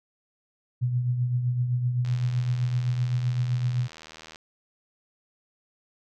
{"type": "tone with tremolo", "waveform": "sine", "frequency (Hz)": 123.47, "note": "B2", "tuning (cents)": 0, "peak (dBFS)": -20, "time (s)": [0.81, 3.88], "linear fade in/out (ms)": 20, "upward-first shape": "triangle", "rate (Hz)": 7.8, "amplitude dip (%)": 55}
{"type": "click train", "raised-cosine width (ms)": 0.2, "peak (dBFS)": -26, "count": 185, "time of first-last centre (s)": [2.05, 4.359], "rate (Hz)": 79.7}
{"effects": []}